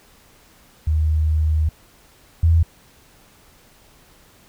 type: tone pair in turn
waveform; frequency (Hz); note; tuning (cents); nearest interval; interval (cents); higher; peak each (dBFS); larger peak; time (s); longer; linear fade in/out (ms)
sine; 77.78 / 82.46; D#2 / E2; 0 / +1; minor second; 101; second; -15 / -11; second; 0.87-1.69 / 2.43-2.63; first; 5
effects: pink hiss -52 dBFS RMS until 4.48 s